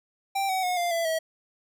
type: tone with pitch steps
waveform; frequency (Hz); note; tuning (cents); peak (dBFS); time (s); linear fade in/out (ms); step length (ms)
square; 784 / 753.8 / 724.8 / 696.9 / 670 / 644.2; G5 / F#5 / F#5 / F5 / E5 / E5; 0 / +32 / -36 / -4 / +28 / -40; -25; 0.35-1.19; 10; 140
effects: none